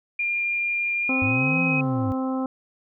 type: tone with pitch glide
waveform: sine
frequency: 2402 to 2527 Hz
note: D7 to D#7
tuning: +38 to +26 cents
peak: -22 dBFS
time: 0.19-1.81 s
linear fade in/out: 5 ms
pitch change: +88 cents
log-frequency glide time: 1.01-1.42 s
type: harmonic tone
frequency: 261.6 Hz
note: C4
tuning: in tune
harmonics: 1 / 2 / 3 / 4 / 5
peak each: -24 / -32 / -34 / -37 / -38 dBFS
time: 1.09-2.46 s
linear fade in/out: 2 ms
type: linear two-way sweep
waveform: triangle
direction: up then down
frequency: 97.9 to 173 to 97.9 Hz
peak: -23 dBFS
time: 1.22-2.12 s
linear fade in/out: 0 ms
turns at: 1.62 s
effects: none